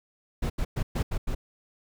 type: noise bursts at uneven times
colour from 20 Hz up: brown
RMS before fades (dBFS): -27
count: 6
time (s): 0.42-0.5 / 0.58-0.65 / 0.76-0.83 / 0.95-1.03 / 1.11-1.18 / 1.27-1.35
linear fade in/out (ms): 10
effects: none